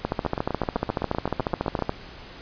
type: two click trains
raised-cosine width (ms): 1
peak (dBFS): -9 / -12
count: 27 / 13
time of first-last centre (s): 0.05-1.894 / 0.25-1.79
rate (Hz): 14.1 / 7.79
effects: pink hiss -43 dBFS RMS until 2.41 s + resampled to 11025 Hz